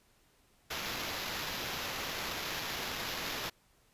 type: noise with sample-and-hold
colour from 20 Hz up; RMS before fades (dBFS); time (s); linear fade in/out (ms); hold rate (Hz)
blue; -38; 0.7-3.5; 10; 8820
effects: pink hiss -68 dBFS RMS until 3.93 s + resampled to 32000 Hz